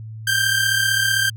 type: tone pair together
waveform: sawtooth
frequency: 1560.4 / 1596 Hz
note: G6 / G6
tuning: -8 / +31 cents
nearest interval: unison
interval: 39 cents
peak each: -16 dBFS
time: 0.27-1.3 s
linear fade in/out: 5 ms
effects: added 110 Hz sine -31 dBFS peak until 1.36 s